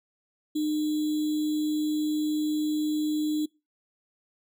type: tone with sample-and-hold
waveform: sine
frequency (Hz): 304.3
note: D#4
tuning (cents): -38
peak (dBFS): -24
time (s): 0.55-3.46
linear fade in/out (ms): 10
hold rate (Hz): 3675
effects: noise-tail reverb RT60 0.3 s tail -26 dB re dry